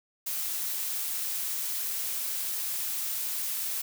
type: noise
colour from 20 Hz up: blue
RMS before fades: -32 dBFS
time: 0.26-3.82 s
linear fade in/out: 10 ms
effects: none